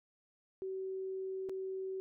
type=tone with dropouts; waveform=sine; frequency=380.3 Hz; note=F#4; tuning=48 cents sharp; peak=-37 dBFS; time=0.62-2 s; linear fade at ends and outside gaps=0 ms; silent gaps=1.489-1.495 s; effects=none